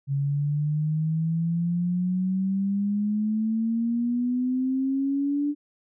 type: exponential sweep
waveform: sine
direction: up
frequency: 137.7 to 293.7 Hz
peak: -22 dBFS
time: 0.07-5.55 s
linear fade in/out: 50 ms
effects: none